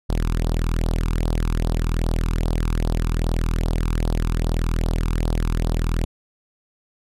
sawtooth tone with flanger, 40.76 Hz, E1, 19 cents flat, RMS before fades -21 dBFS, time 0.09-6.05 s, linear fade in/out 10 ms, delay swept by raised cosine 0.2 to 0.83 ms, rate 2.5 Hz, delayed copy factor +0.8, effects resampled to 32000 Hz

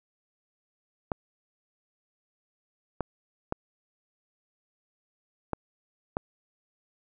clicks, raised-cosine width 1 ms, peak -14 dBFS, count 5, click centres 1.118 / 3.007 / 3.524 / 5.533 / 6.169 s, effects none

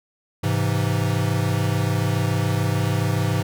square chord, Ab augmented, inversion none, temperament equal, 103.83 / 130.81 / 164.81 Hz, Ab2 / C3 / E3, 0 / 0 / 0 cents, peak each -23 / -25 / -26 dBFS, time 0.43-3.43 s, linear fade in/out 10 ms, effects none

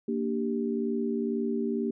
sine chord, G minor, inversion first, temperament equal with one note detuned, 231.6 / 293.7 / 392 Hz, Bb3 / D4 / G4, -11 / 0 / 0 cents, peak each -29 / -34 / -31 dBFS, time 0.08-1.91 s, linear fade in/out 5 ms, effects none

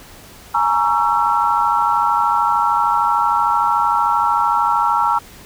sine chord, A# half-diminished seventh, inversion third, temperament just, 839.1 / 932.3 / 1118.8 / 1342.6 Hz, G#5 / A#5 / C#6 / E6, +18 / 0 / +16 / +31 cents, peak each -20 / -17 / -22 / -18 dBFS, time 0.54-5.19 s, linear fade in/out 10 ms, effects pink hiss -41 dBFS RMS until 5.45 s

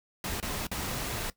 pink noise with dropouts, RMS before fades -34 dBFS, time 0.24-1.3 s, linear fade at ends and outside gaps 2 ms, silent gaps 0.401-0.426 / 0.669-0.714 s, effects noise-tail reverb RT60 0.1 s tail -17 dB re dry

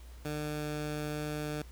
15% pulse tone, 150.2 Hz, D3, 39 cents sharp, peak -28 dBFS, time 0.25-1.62 s, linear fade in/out 2 ms, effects added 60 Hz sine -47 dBFS peak until 1.71 s + pink hiss -59 dBFS RMS until 1.71 s

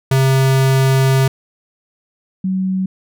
square / sine tone pair in turn, 133.4 / 188.22 Hz, C3 / F#3, +34 / +30 cents, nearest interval tritone, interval 596 cents, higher second, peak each -11 / -15 dBFS, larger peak first, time 0.11-1.28 / 2.44-2.86 s, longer first, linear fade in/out 5 ms, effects none

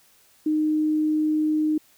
sine tone, 307.8 Hz, D#4, 19 cents flat, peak -19 dBFS, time 0.46-1.78 s, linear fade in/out 5 ms, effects white hiss -58 dBFS RMS until 1.97 s

